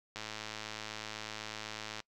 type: click train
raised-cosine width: 0.2 ms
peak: -23 dBFS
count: 200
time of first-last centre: 0.16-2.003 s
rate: 108 Hz
effects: noise-tail reverb RT60 0.1 s tail -24 dB re dry